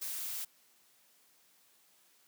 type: noise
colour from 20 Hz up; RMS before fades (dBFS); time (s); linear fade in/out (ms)
blue; -39; 0.01-0.45; 10
effects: white hiss -67 dBFS RMS until 2.27 s + high-pass 150 Hz 12 dB/octave